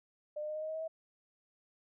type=tone with pitch steps; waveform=sine; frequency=600 / 606.3 / 612.6 / 619 / 625.5 / 632 / 638.6 / 645.3 Hz; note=D5 / D#5 / D#5 / D#5 / D#5 / D#5 / D#5 / E5; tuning=+37 / -45 / -27 / -9 / +9 / +27 / +45 / -37 cents; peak=-36 dBFS; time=0.36-0.88 s; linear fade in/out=10 ms; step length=65 ms; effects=none